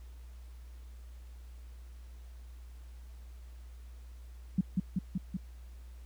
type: tone with echo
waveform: sine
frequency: 185 Hz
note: F#3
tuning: in tune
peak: -23 dBFS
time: 4.58-4.61 s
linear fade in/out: 5 ms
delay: 190 ms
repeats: 4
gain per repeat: -2 dB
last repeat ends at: 5.37 s
effects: added 60 Hz sine -46 dBFS peak until 6.05 s + pink hiss -65 dBFS RMS until 6.05 s